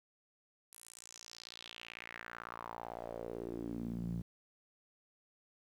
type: tone with band-pass filter sweep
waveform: sawtooth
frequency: 58 Hz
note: A#1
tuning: 8 cents flat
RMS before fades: -45 dBFS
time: 0.72-4.22 s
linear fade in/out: 10 ms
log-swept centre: 11000 to 150 Hz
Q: 3.6
effects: 11-bit